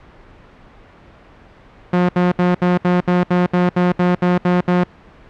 sawtooth tone bursts, 178.6 Hz, F3, 39 cents sharp, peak -8 dBFS, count 13, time 1.93-4.838 s, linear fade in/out 5 ms, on 160 ms, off 69 ms, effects pink hiss -44 dBFS RMS until 5.29 s + low-pass 2000 Hz 12 dB/octave

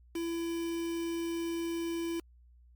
triangle tone with quantisation, 335.3 Hz, E4, 30 cents sharp, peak -30 dBFS, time 0.15-2.2 s, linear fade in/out 5 ms, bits 7, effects added 60 Hz sine -56 dBFS peak until 2.75 s + MP3 96 kbps

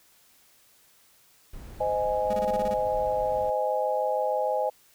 brown noise, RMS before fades -42 dBFS, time 1.53-3.5 s, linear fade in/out 5 ms
sine chord, Ab major, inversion first, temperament equal with one note detuned, 516 / 622.3 / 830.6 Hz, C5 / Eb5 / Ab5, -24 / 0 / 0 cents, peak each -28 dBFS, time 1.8-4.7 s, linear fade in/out 10 ms
40% pulse tone bursts, 207.7 Hz, G#3, in tune, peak -31 dBFS, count 8, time 2.3-2.741 s, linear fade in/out 5 ms, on 35 ms, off 23 ms
effects white hiss -60 dBFS RMS until 4.94 s

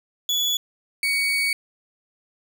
35% pulse tone pair in turn, 3417 / 2244 Hz, G#7 / C#7, +49 / +21 cents, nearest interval perfect fifth, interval 728 cents, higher first, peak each -18 dBFS, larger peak neither, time 0.29-0.57 / 1.03-1.53 s, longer second, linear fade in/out 2 ms, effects none

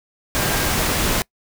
sine tone in noise, 1602 Hz, G6, 37 cents sharp, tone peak -31 dBFS, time 0.36-0.71 s, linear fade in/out 0 ms, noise pink, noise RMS -20 dBFS, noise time 0.35-1.22 s, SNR -14 dB, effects noise-tail reverb RT60 0.1 s tail -25 dB re dry

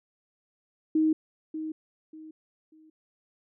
sine tone with echo, 313.9 Hz, D#4, 15 cents sharp, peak -20 dBFS, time 0.95-1.13 s, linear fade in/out 5 ms, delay 590 ms, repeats 3, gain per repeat -11 dB, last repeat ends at 2.9 s, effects none

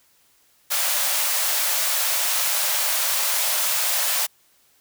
white high-pass noise, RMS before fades -22 dBFS, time 0.7-4.27 s, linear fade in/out 20 ms, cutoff 520 Hz, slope 96 dB/octave, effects white hiss -60 dBFS RMS until 4.8 s

